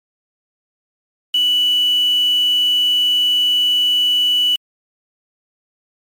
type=tone with quantisation; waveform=sine; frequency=2960 Hz; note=F#7; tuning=in tune; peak=-12 dBFS; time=1.34-4.56 s; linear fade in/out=5 ms; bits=5; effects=MP3 96 kbps